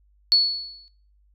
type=tone with exponential decay; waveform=sine; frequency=4410 Hz; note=C#8; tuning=10 cents flat; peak=-12 dBFS; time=0.32-0.88 s; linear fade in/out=0 ms; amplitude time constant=120 ms; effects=noise-tail reverb RT60 0.5 s tail -17 dB re dry + added 50 Hz sine -57 dBFS peak until 1.34 s